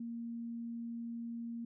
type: tone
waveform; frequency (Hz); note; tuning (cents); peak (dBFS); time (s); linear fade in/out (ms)
sine; 233.1; A#3; 0; -39; 0-1.65; 5
effects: none

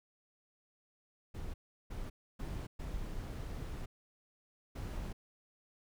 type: noise bursts at uneven times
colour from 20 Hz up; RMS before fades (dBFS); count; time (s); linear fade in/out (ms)
brown; -41; 5; 1.34-1.54 / 1.9-2.1 / 2.39-2.67 / 2.79-3.86 / 4.75-5.13; 10
effects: none

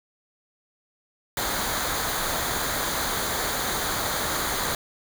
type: noise with comb filter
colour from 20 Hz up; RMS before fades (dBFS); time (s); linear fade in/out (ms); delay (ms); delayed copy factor
pink; -27; 1.37-4.75; 2; 0.37; -0.6
effects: none

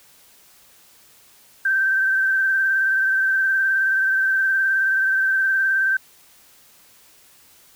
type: tone with vibrato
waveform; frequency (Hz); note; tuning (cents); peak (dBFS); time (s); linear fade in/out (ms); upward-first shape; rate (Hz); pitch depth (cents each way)
sine; 1559; G6; -10; -16; 1.65-5.97; 5; sine; 19; 28
effects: white hiss -52 dBFS RMS until 7.75 s

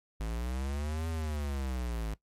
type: linear two-way sweep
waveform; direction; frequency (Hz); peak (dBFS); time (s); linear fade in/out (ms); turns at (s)
square; up then down; 52.4 to 82.41 to 52.4; -33; 0.2-2.14; 5; 1.08
effects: noise-tail reverb RT60 0.1 s tail -17 dB re dry + MP3 64 kbps

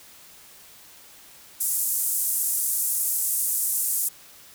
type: band-pass noise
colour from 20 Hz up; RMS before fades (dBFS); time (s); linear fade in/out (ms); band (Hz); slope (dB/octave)
white; -25; 1.6-4.09; 10; 8000 to 14000; 24
effects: white hiss -49 dBFS RMS until 4.54 s

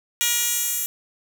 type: tone with high-pass filter sweep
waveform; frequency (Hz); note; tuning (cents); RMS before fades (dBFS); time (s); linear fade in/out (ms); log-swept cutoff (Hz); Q
10% pulse; 476.6; A#4; +38; -23; 0.21-0.86; 0; 3900 to 9500; 0.8
effects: none

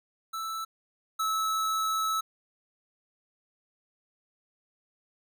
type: tone pair in turn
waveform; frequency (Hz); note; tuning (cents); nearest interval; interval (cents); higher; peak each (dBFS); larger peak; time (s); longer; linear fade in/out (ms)
square; 1318.5 / 1302.6; E6 / E6; 0 / -21; unison; 21; first; -33 / -27; second; 0.33-0.65 / 1.19-2.21; second; 10
effects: none

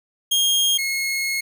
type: tone pair in turn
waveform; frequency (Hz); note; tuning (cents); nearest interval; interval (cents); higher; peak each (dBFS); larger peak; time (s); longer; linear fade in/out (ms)
sawtooth; 3240 / 2167; G#7 / C#7; -43 / -40; perfect fifth; 697; first; -13 / -18; first; 0.31-0.78 / 0.78-1.41; second; 10
effects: none

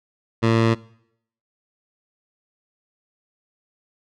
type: tone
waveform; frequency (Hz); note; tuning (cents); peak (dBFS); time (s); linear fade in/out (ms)
15% pulse; 113.9; A#2; -40; -9; 0.42-0.75; 20
effects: noise-tail reverb RT60 0.7 s tail -21 dB re dry + low-pass 4000 Hz 12 dB/octave

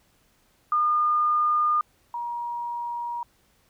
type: tone pair in turn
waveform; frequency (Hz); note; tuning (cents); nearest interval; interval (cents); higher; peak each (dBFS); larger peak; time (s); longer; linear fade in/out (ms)
sine; 1215 / 950.8; D#6 / A#5; -42 / +34; major third; 424; first; -19 / -28; first; 0.72-1.81 / 2.14-3.23; neither; 2
effects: pink hiss -64 dBFS RMS until 3.69 s

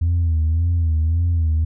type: tone with vibrato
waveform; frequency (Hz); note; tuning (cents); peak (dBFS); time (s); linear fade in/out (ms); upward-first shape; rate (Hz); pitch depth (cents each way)
sine; 82.3; E2; -2; -13; 0.01-1.65; 10; sine; 1.8; 80
effects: tanh soft clip ceiling -13 dBFS

